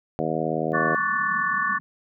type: harmonic tone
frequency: 79.4 Hz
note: D#2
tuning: 36 cents sharp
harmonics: 2 / 3 / 4 / 5 / 6 / 7 / 8 / 9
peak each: -31 / -31 / -31 / -31 / -31 / -31 / -31 / -31 dBFS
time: 0.19-0.95 s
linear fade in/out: 0 ms
type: band-pass noise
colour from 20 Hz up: white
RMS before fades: -42 dBFS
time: 0.72-1.8 s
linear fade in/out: 0 ms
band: 160 to 230 Hz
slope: 48 dB/octave
type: chord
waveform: sine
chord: D major seventh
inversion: third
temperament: equal with one note detuned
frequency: 1108.7 / 1147.8 / 1480 / 1760 Hz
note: C#6 / D6 / F#6 / A6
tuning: 0 / -40 / 0 / 0 cents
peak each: -27 / -27 / -29 / -25 dBFS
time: 0.73-1.79 s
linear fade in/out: 20 ms
effects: none